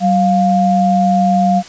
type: tone pair together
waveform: sine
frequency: 190 / 702.6 Hz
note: F#3 / F5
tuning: +46 / +10 cents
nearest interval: octave + major seventh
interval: 2264 cents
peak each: -12 dBFS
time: 0-1.63 s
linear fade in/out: 50 ms
effects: white hiss -35 dBFS RMS until 1.68 s + resampled to 16000 Hz